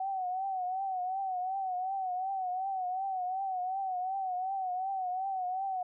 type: tone with vibrato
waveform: sine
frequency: 752 Hz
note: F#5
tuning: 28 cents sharp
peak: -31 dBFS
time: 0-5.83 s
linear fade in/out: 5 ms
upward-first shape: triangle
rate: 2.7 Hz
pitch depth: 84 cents each way
effects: none